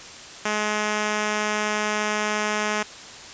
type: tone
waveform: 5% pulse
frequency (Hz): 211.5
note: G#3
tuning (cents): +32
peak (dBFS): -11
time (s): 0.45-2.83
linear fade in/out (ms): 5
effects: white hiss -40 dBFS RMS until 3.33 s + resampled to 16000 Hz